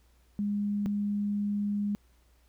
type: tone pair in turn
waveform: sine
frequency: 204.9 / 204.9 Hz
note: G#3 / G#3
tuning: -23 / -23 cents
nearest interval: unison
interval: 0 cents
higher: neither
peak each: -27 dBFS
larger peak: neither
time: 0.39-0.86 / 0.86-1.95 s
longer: second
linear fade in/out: 0 ms
effects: added 60 Hz sine -61 dBFS peak until 2.48 s + pink hiss -69 dBFS RMS until 2.48 s